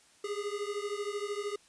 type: beating tone pair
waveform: square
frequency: 404.6 / 417.6 Hz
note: G#4 / G#4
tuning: -45 / +10 cents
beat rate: 13 Hz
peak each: -37 / -38 dBFS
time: 0.24-1.56 s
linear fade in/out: 5 ms
effects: white hiss -62 dBFS RMS until 1.68 s + resampled to 22050 Hz